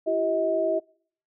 sine tone cluster, 337.4 / 388.5 / 636 Hz, E4 / G4 / D#5, +40 / -16 / +38 cents, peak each -29 / -29 / -23 dBFS, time 0.06-0.8 s, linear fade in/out 20 ms, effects noise-tail reverb RT60 0.6 s tail -26 dB re dry

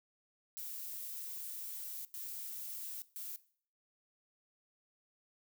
violet noise bursts at uneven times, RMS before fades -44 dBFS, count 3, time 0.57-2.05 / 2.14-3.02 / 3.16-3.36 s, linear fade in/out 0 ms, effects noise-tail reverb RT60 0.5 s tail -18 dB re dry

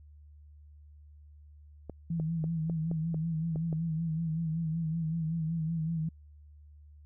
clicks, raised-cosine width 2 ms, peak -26 dBFS, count 8, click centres 1.897 / 2.199 / 2.441 / 2.698 / 2.914 / 3.144 / 3.559 / 3.728 s
sine tone with vibrato, 162.1 Hz, E3, 29 cents flat, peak -29 dBFS, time 2.1-6.09 s, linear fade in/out 5 ms, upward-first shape sine, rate 5.3 Hz, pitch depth 61 cents each way
effects added 74 Hz sine -51 dBFS peak until 7.05 s

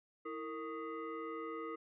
sine tone with frequency modulation, 459.1 Hz, A#4, 26 cents flat, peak -40 dBFS, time 0.25-1.76 s, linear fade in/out 10 ms, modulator 786 Hz, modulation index 1.3, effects none

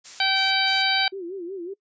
blue noise bursts, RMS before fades -36 dBFS, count 3, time 0.04-0.83 s, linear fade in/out 20 ms, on 170 ms, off 140 ms
harmonic tone, 772 Hz, G5, 27 cents flat, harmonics 1 / 2 / 3 / 4 / 5 / 6, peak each -26 / -26 / -26 / -26 / -26 / -26 dBFS, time 0.2-1.08 s, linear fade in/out 2 ms
sine tone with vibrato, 364.9 Hz, F#4, 24 cents flat, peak -30 dBFS, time 1.12-1.74 s, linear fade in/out 10 ms, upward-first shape sine, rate 5.4 Hz, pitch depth 140 cents each way
effects noise-tail reverb RT60 0.1 s tail -23 dB re dry + resampled to 16000 Hz

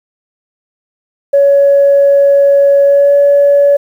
sine tone with pitch glide, 561 to 568.2 Hz, C#5 to C#5, +21 to +43 cents, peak -3 dBFS, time 1.33-3.77 s, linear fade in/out 10 ms, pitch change +22 cents, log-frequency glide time 2.85-3.14 s, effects tanh soft clip ceiling 0 dBFS + 7-bit

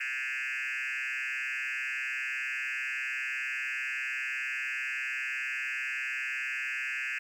sine tone with frequency modulation, 2116 Hz, C7, 19 cents sharp, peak -29 dBFS, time 0-7.19 s, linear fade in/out 10 ms, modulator 131 Hz, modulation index 4.4, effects tanh soft clip ceiling -30 dBFS + 10-bit

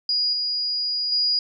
sine tone with level steps, 4887 Hz, D#8, 32 cents flat, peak -19 / -22 / -18 dBFS, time 0.09-1.39 s, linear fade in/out 2 ms, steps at 0.33 / 1.12 s, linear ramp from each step 2 ms, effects none

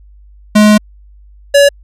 square tone pair in turn, 211.2 / 566.8 Hz, G#3 / C#5, +29 / +38 cents, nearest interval octave + perfect fourth, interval 1709 cents, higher second, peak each -4 dBFS, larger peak neither, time 0.55-0.78 / 1.54-1.69 s, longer first, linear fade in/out 10 ms, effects added 50 Hz sine -37 dBFS peak until 1.83 s + low-pass 11000 Hz 12 dB/octave

